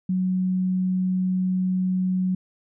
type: tone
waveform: sine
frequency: 185 Hz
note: F#3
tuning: in tune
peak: -20 dBFS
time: 0.09-2.35 s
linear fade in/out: 5 ms
effects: none